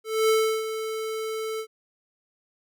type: tone with ADSR envelope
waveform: square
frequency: 440 Hz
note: A4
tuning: in tune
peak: -18 dBFS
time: 0.04-1.67 s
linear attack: 250 ms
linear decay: 340 ms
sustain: -11 dB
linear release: 75 ms
effects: none

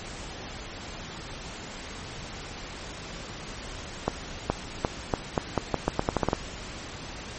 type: accelerating click train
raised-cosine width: 1 ms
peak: -8 dBFS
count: 14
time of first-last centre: 4.08-6.331 s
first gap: 420 ms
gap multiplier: 0.83
effects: pink hiss -39 dBFS RMS until 7.38 s + MP3 32 kbps

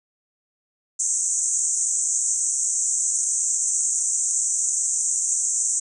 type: band-pass noise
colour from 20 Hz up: white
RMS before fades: -23 dBFS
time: 0.99-5.8 s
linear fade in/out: 10 ms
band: 6200 to 8400 Hz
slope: 96 dB/octave
effects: none

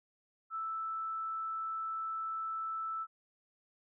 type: tone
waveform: sine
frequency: 1318.5 Hz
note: E6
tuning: in tune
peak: -35 dBFS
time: 0.5-3.07 s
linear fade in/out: 50 ms
effects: none

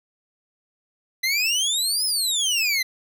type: exponential two-way sweep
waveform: 25% pulse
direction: up then down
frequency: 2009 to 5210 to 2009 Hz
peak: -16 dBFS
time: 1.23-2.83 s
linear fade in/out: 10 ms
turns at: 2.05 s
effects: none

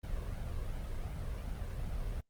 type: noise with flanger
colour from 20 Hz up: brown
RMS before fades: -38 dBFS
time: 0.03-2.21 s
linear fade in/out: 10 ms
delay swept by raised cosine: 1.3 to 1.91 ms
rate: 2.7 Hz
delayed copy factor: +0.5
effects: noise-tail reverb RT60 0.1 s tail -24 dB re dry + Opus 32 kbps

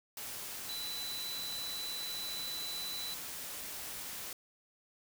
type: tone in noise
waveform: sine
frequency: 3983 Hz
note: B7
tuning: 14 cents sharp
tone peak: -39 dBFS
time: 0.69-3.14 s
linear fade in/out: 2 ms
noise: white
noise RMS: -43 dBFS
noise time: 0.17-4.33 s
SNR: +1 dB
effects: none

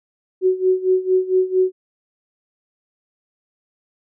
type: tone with tremolo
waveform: sine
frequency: 372.2 Hz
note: F#4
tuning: 10 cents sharp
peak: -11 dBFS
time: 0.41-1.72 s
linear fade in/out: 50 ms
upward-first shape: sine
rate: 4.4 Hz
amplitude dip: 85%
effects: none

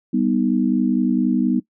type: chord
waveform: sine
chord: G augmented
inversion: none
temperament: equal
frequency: 196 / 246.9 / 311.1 Hz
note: G3 / B3 / D#4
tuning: 0 / 0 / 0 cents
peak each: -21 / -18 / -22 dBFS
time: 0.13-1.6 s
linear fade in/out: 10 ms
effects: noise-tail reverb RT60 0.1 s tail -20 dB re dry

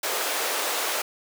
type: high-pass noise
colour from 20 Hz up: pink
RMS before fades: -27 dBFS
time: 0.03-1.02 s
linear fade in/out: 5 ms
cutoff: 430 Hz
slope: 24 dB/octave
effects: none

